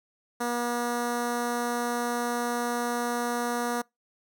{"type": "tone with notch filter", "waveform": "10% pulse", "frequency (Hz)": 240, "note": "B3", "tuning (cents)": -49, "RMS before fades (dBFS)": -29, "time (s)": [0.4, 3.82], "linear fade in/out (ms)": 10, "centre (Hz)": 3200, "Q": 1.7, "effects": ["noise-tail reverb RT60 0.2 s tail -26 dB re dry"]}